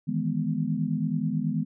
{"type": "chord", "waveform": "sine", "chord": "E major seventh", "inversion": "third", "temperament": "equal", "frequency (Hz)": [155.56, 164.81, 207.7, 246.9], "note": ["D#3", "E3", "G#3", "B3"], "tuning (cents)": [0, 0, 0, 0], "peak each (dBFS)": -30, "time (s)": [0.07, 1.65], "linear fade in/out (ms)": 20, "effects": []}